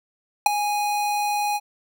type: tone with ADSR envelope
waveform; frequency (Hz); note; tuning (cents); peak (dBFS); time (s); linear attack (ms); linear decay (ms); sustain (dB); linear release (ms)
square; 828; G#5; -5; -9; 0.46-1.6; 3; 13; -13; 42
effects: none